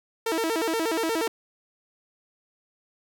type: tone with vibrato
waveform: sawtooth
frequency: 384 Hz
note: G4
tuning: 36 cents flat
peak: -20 dBFS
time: 0.26-1.28 s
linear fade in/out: 5 ms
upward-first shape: square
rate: 8.4 Hz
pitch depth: 290 cents each way
effects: none